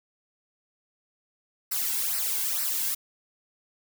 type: noise with flanger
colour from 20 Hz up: blue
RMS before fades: -28 dBFS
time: 1.71-2.95 s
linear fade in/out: 10 ms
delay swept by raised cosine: 0.29 to 1.69 ms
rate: 2.2 Hz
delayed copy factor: -0.75
effects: none